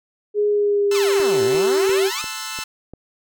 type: tone with pitch glide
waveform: sine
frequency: 415.3 to 387.5 Hz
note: G#4 to G4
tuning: 0 to -20 cents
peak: -15 dBFS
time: 0.34-2.11 s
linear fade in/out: 50 ms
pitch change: -120 cents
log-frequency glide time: 0.48-1.52 s
type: chord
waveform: 10% pulse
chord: F# half-diminished seventh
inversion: first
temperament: equal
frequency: 880 / 1046.5 / 1318.5 / 1480 Hz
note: A5 / C6 / E6 / F#6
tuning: 0 / 0 / 0 / 0 cents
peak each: -26 / -26 / -22 / -26 dBFS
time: 0.91-2.64 s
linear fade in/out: 5 ms
type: exponential two-way sweep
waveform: 10% pulse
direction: down then up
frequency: 1310 to 103.83 to 1310 Hz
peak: -17 dBFS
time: 0.94-2.22 s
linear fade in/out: 10 ms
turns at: 1.43 s
type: click train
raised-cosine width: 2 ms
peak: -24 dBFS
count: 6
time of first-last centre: 1.2-2.936 s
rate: 2.88 Hz
effects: none